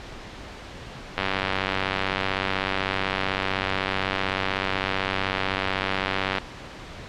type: click train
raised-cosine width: 0.3 ms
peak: -7 dBFS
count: 500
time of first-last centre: 1.18-6.383 s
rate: 95.9 Hz
effects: pink hiss -39 dBFS RMS until 7.08 s + low-pass 4000 Hz 12 dB/octave